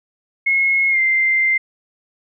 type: tone with pitch glide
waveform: sine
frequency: 2169 to 2088 Hz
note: C#7 to C7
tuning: -38 to -4 cents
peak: -13 dBFS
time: 0.46-1.58 s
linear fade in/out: 10 ms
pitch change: -66 cents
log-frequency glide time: 0.9-0.99 s
effects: none